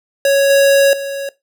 square tone with level steps, 554.4 Hz, C#5, in tune, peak -10 / -8 / -21 dBFS, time 0.25-1.29 s, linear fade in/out 2 ms, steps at 0.5 / 0.93 s, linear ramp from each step 2 ms, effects noise-tail reverb RT60 0.2 s tail -19 dB re dry

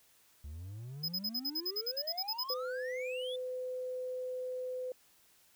triangle exponential sweep, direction up, 69.4 to 3568 Hz, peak -40 dBFS, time 0.44-3.36 s, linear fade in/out 5 ms
square tone bursts, 5060 Hz, D#8, 28 cents sharp, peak -33 dBFS, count 15, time 1.03-2.542 s, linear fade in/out 10 ms, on 56 ms, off 48 ms
sine tone, 507 Hz, B4, 45 cents sharp, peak -36 dBFS, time 2.5-4.92 s, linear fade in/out 2 ms
effects white hiss -66 dBFS RMS until 5.55 s

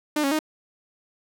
sawtooth tone with pitch steps, 300.6 / 276 / 309.8 Hz, D4 / C#4 / D#4, +40 / -7 / -7 cents, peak -17 dBFS, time 0.16-0.391 s, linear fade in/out 5 ms, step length 77 ms, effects none

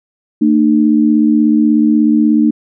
sine tone pair together, 225.7 / 302.2 Hz, A3 / D4, +44 / +50 cents, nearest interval perfect fourth, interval 506 cents, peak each -10 dBFS, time 0.41-2.51 s, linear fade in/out 10 ms, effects none

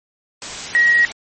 sine tone in noise, 1901 Hz, A#6, 33 cents sharp, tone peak -10 dBFS, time 0.75-1.05 s, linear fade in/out 0 ms, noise white, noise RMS -28 dBFS, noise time 0.42-1.12 s, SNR +15 dB, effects MP3 32 kbps

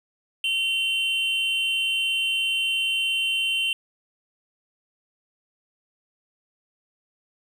triangle tone pair together, 2751 / 3088 Hz, F7 / G7, -27 / -27 cents, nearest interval major second, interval 200 cents, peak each -23 dBFS, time 0.44-3.73 s, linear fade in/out 2 ms, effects none

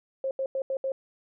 sine tone bursts at uneven times, 535 Hz, C5, 38 cents sharp, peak -26 dBFS, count 5, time 0.24-0.31 / 0.39-0.46 / 0.55-0.62 / 0.7-0.77 / 0.84-0.92 s, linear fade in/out 2 ms, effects none

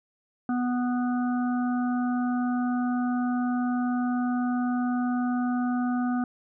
harmonic tone, 246.9 Hz, B3, in tune, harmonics 1 / 3 / 5 / 6, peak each -24 / -34 / -38 / -40 dBFS, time 0.49-6.24 s, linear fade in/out 2 ms, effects none

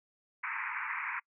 white band-pass noise, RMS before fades -37 dBFS, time 0.43-1.2 s, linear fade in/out 10 ms, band 900 to 2400 Hz, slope 96 dB/octave, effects noise-tail reverb RT60 0.1 s tail -26 dB re dry

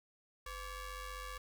sawtooth ring-modulated tone, 554.4 Hz, C#5, in tune, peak -36 dBFS, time 0.46-1.38 s, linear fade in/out 5 ms, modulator 602 Hz, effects none

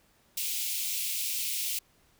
white high-pass noise, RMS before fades -32 dBFS, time 0.37-1.79 s, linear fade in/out 5 ms, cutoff 2300 Hz, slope 48 dB/octave, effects pink hiss -65 dBFS RMS until 2.19 s

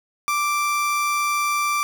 30% pulse tone, 1174.7 Hz, D6, in tune, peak -17 dBFS, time 0.28-1.83 s, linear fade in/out 0 ms, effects none

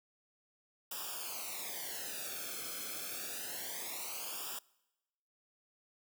white noise with flanger, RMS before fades -42 dBFS, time 0.91-4.59 s, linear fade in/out 5 ms, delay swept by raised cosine 0.47 to 1.07 ms, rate 0.27 Hz, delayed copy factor -0.95, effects noise-tail reverb RT60 1.0 s tail -24 dB re dry

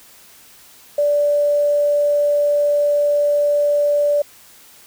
sine tone with quantisation, 583 Hz, D5, 13 cents flat, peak -13 dBFS, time 0.98-4.22 s, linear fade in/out 5 ms, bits 7, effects white hiss -46 dBFS RMS until 4.86 s

